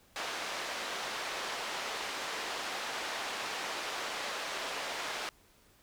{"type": "band-pass noise", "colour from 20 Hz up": "pink", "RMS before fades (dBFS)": -38, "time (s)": [0.16, 5.29], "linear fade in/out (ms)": 0, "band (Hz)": [590, 5100], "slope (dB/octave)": 12, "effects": ["pink hiss -64 dBFS RMS until 5.82 s"]}